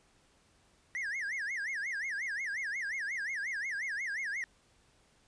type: tone with vibrato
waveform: triangle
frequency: 1864.7 Hz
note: A#6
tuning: in tune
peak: -32 dBFS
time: 0.95-4.44 s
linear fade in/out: 0 ms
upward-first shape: sine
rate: 5.6 Hz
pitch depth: 270 cents each way
effects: pink hiss -67 dBFS RMS until 5.27 s + resampled to 22050 Hz